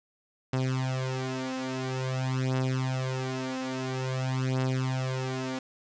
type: beating tone pair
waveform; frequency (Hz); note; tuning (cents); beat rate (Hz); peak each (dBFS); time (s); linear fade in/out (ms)
sawtooth; 129.9 / 130.39; C3 / C3; -12 / -6; 0.49; -27; 0.53-5.59; 5
effects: resampled to 16000 Hz + 8-bit

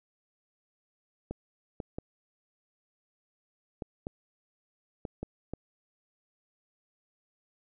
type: clicks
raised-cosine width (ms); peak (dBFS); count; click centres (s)
2; -22; 8; 1.31 / 1.802 / 1.985 / 3.822 / 4.069 / 5.052 / 5.23 / 5.536
effects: none

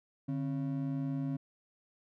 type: ring-modulated tone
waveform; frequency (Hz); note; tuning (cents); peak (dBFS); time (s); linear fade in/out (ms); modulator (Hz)
triangle; 207.7; G#3; 0; -27; 0.28-1.37; 10; 60.6
effects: none

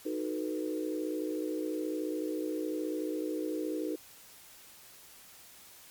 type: chord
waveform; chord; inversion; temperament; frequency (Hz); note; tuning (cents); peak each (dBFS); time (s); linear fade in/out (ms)
sine; B dominant seventh; first; equal; 311.1 / 370 / 440 / 493.9; D#4 / F#4 / A4 / B4; 0 / 0 / 0 / 0; -34 / -39 / -39 / -39; 0.05-3.96; 10
effects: white hiss -54 dBFS RMS until 5.9 s + MP3 96 kbps

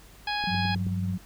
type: harmonic tone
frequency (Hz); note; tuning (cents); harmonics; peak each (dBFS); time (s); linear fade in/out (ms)
830.6; G#5; 0; 1 / 2 / 3 / 4 / 5 / 6; -30 / -33 / -35 / -36 / -37 / -38; 0.27-0.75; 5
type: click train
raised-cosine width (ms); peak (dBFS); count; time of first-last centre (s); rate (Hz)
3; -27; 5; 0.44-0.867; 9.37
type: tone with tremolo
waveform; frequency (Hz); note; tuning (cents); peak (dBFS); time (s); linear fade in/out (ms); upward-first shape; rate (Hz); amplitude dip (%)
sine; 182.4; F#3; -24; -27; 0.47-1.18; 5; sine; 18; 45
type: tone with vibrato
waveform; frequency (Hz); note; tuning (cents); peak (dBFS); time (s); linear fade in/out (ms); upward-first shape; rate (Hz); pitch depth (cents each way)
sine; 98; G2; 0; -28; 0.49-1.18; 50; sine; 9.2; 14
effects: added 50 Hz sine -53 dBFS peak until 1.25 s + pink hiss -53 dBFS RMS until 1.25 s

